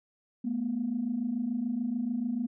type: tone pair together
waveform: sine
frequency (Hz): 216.7 / 243.6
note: A3 / B3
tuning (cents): -26 / -24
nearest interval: major second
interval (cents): 202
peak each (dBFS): -33 / -29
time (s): 0.44-2.47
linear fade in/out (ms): 10
effects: tanh soft clip ceiling -21 dBFS